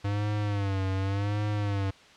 square tone with vibrato, 100 Hz, G2, 35 cents sharp, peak -27 dBFS, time 0.04-1.91 s, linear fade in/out 10 ms, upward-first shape sine, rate 0.88 Hz, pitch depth 84 cents each way, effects white hiss -53 dBFS RMS until 2.16 s + low-pass 4000 Hz 12 dB/octave

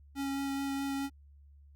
square tone with vibrato, 275.6 Hz, C#4, 10 cents flat, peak -33 dBFS, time 0.15-1.1 s, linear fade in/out 50 ms, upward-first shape sine, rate 4.7 Hz, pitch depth 9 cents each way, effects added 71 Hz sine -54 dBFS peak until 1.75 s + Opus 48 kbps

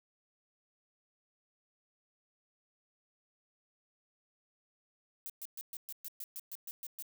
violet noise bursts, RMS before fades -43 dBFS, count 12, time 5.26-7.024 s, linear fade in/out 0 ms, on 37 ms, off 120 ms, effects none

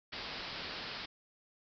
white low-pass noise, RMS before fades -43 dBFS, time 0.12-1.06 s, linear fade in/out 10 ms, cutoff 5100 Hz, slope 96 dB/octave, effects none

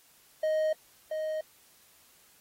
triangle tone with echo, 624 Hz, D#5, 5 cents sharp, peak -23 dBFS, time 0.43-0.73 s, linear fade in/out 5 ms, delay 680 ms, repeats 1, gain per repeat -5 dB, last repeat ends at 1.41 s, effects white hiss -61 dBFS RMS until 2.4 s + AAC 48 kbps

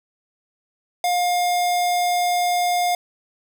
square tone with notch filter, 710 Hz, F5, 28 cents sharp, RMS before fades -20 dBFS, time 1.04-2.95 s, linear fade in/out 2 ms, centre 1400 Hz, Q 1.1, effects none

